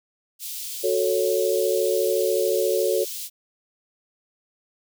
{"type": "high-pass noise", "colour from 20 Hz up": "white", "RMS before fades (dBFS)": -33, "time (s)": [0.39, 3.3], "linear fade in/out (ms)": 50, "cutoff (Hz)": 3100, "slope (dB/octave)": 24}
{"type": "chord", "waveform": "sine", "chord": "F# minor", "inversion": "none", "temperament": "just", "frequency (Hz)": [370, 444, 555], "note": ["F#4", "A4", "C#5"], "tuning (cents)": [0, 16, 2], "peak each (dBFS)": [-24, -23, -24], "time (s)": [0.83, 3.05], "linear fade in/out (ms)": 20}
{"effects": []}